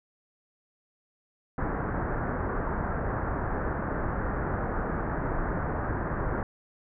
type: low-pass noise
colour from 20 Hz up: pink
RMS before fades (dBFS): -30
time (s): 1.58-6.43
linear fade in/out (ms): 2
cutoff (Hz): 1700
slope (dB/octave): 48
effects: none